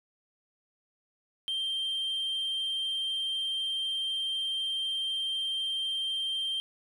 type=tone; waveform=sine; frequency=3158 Hz; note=G7; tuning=12 cents sharp; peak=-27 dBFS; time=1.48-6.6 s; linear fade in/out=0 ms; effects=tanh soft clip ceiling -27 dBFS + 10-bit